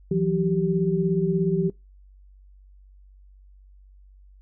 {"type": "tone cluster", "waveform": "sine", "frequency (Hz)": [165.1, 181.9, 388.2], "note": ["E3", "F#3", "G4"], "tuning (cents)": [3, -29, -17], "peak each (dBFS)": -24, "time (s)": [0.11, 1.7], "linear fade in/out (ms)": 5, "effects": ["noise-tail reverb RT60 0.2 s tail -23 dB re dry", "added 48 Hz sine -48 dBFS peak until 4.41 s"]}